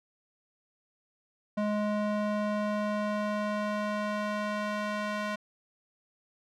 square tone with band-pass filter sweep, 209.5 Hz, G#3, 15 cents sharp, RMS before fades -31 dBFS, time 1.57-5.36 s, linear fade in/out 10 ms, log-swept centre 560 to 1400 Hz, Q 0.73, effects none

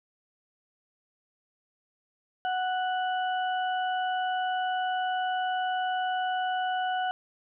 harmonic tone, 740 Hz, F#5, in tune, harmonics 1 / 2 / 4, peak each -27 / -34 / -40 dBFS, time 2.45-7.11 s, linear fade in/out 0 ms, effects none

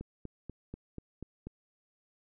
click train, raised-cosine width 3 ms, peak -28 dBFS, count 7, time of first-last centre 0.01-1.47 s, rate 4.11 Hz, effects none

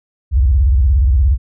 sine tone with vibrato, 65.41 Hz, C2, in tune, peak -8 dBFS, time 0.31-1.38 s, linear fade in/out 50 ms, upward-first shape square, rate 17 Hz, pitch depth 260 cents each way, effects none

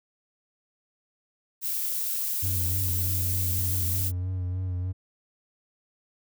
violet noise, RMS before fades -29 dBFS, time 1.61-4.12 s, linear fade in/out 50 ms
triangle tone with vibrato, 91.4 Hz, F#2, 21 cents flat, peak -25 dBFS, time 2.42-4.93 s, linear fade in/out 20 ms, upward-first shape sine, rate 3.3 Hz, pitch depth 35 cents each way
effects none

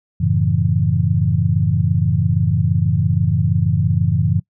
sine chord, F# minor seventh, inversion none, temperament equal, 92.5 / 110 / 138.59 / 164.81 Hz, F#2 / A2 / C#3 / E3, 0 / 0 / 0 / 0 cents, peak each -19 dBFS, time 0.2-4.4 s, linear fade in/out 10 ms, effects noise-tail reverb RT60 0.1 s tail -23 dB re dry

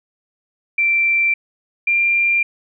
sine tone pair in turn, 2349 / 2383 Hz, D7 / D7, 0 / +25 cents, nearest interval unison, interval 25 cents, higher second, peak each -13 dBFS, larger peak neither, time 0.78-1.34 / 1.87-2.43 s, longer neither, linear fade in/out 5 ms, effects none

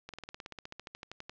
slowing click train, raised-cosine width 0.2 ms, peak -25 dBFS, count 19, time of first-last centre 0.09-1.295 s, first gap 47 ms, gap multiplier 1.04, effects low-pass 5000 Hz 12 dB/octave + 11-bit

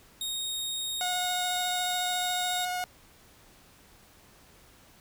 sawtooth tone, 3729 Hz, A#7, in tune, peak -28 dBFS, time 0.21-2.65 s, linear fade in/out 2 ms
sawtooth tone with vibrato, 724 Hz, F#5, 38 cents flat, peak -26 dBFS, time 1.01-2.84 s, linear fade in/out 0 ms, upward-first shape sine, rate 14 Hz, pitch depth 9 cents each way
effects pink hiss -57 dBFS RMS until 5 s

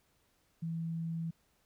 sine tone, 164.81 Hz, E3, in tune, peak -34 dBFS, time 0.62-1.31 s, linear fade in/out 10 ms, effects pink hiss -73 dBFS RMS until 1.65 s

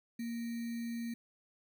sine tone with sample-and-hold, 233.1 Hz, A#3, in tune, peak -36 dBFS, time 0.19-1.14 s, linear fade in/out 5 ms, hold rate 2100 Hz, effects none

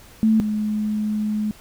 sine tone pair in turn, 220 / 212.6 Hz, A3 / G#3, 0 / +41 cents, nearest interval minor second, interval 59 cents, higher first, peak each -13 / -20 dBFS, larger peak first, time 0.23-0.4 / 0.4-1.51 s, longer second, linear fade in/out 0 ms, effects pink hiss -47 dBFS RMS until 1.6 s

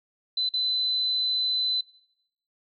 sine tone with dropouts, 4023 Hz, B7, 31 cents sharp, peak -23 dBFS, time 0.37-1.81 s, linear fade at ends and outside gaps 5 ms, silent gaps 0.491-0.537 s, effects noise-tail reverb RT60 0.9 s tail -24 dB re dry

